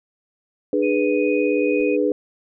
sine chord, G# diminished, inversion second, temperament equal with one note detuned, 298.8 / 415.3 / 493.9 Hz, D4 / G#4 / B4, +30 / 0 / 0 cents, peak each -21 dBFS, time 0.73-2.12 s, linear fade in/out 2 ms
sine tone with tremolo, 2489 Hz, D#7, in tune, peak -27 dBFS, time 0.82-1.97 s, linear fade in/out 20 ms, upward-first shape triangle, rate 2.4 Hz, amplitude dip 25%
brown noise with exponential decay, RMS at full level -39 dBFS, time 1.8-1.89 s, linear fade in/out 1 ms, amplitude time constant 18 ms
effects none

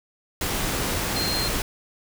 sine tone in noise, 4186 Hz, C8, in tune, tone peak -26 dBFS, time 1.16-1.48 s, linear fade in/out 2 ms, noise pink, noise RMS -26 dBFS, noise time 0.41-1.62 s, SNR -3 dB, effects none

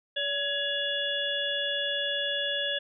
harmonic tone with a mistuned harmonic, 570 Hz, C#5, 48 cents sharp, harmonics 1 / 3 / 5 / 6, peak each -34 / -33 / -33 / -31 dBFS, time 0.16-2.79 s, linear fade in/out 10 ms, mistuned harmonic 3, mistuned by -36 cents, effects none

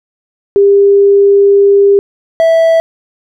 sine / triangle tone pair in turn, 400 / 656.1 Hz, G4 / E5, +35 / -8 cents, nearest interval major sixth, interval 857 cents, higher second, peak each -3 dBFS, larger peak neither, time 0.56-1.99 / 2.4-2.8 s, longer first, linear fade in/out 0 ms, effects none

